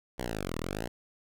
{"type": "linear two-way sweep", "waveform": "5% pulse", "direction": "down then up", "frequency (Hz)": [65.41, 37.33, 61.7], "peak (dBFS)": -22, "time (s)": [0.18, 0.88], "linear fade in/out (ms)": 10, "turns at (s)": 0.58, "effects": []}